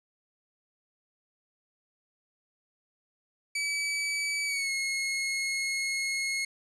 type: tone with pitch glide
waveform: sawtooth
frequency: 2293 to 2167 Hz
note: D7 to C#7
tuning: -42 to -40 cents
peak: -25 dBFS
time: 3.55-6.45 s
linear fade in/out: 5 ms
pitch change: -98 cents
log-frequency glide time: 4.46-4.71 s
effects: resampled to 24000 Hz + 10-bit